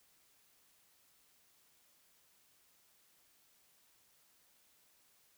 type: silence
effects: white hiss -70 dBFS RMS until 5.37 s